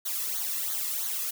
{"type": "noise with flanger", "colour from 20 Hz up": "blue", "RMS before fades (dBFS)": -31, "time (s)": [0.05, 1.31], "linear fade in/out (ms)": 10, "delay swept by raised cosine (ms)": [0.38, 1.35], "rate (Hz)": 3, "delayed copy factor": -0.8, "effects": []}